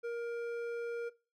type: tone with hard clipping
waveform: sine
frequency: 470 Hz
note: A#4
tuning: 14 cents sharp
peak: -37 dBFS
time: 0.03-1.1 s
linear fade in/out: 20 ms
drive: 8 dB
effects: noise-tail reverb RT60 0.3 s tail -19 dB re dry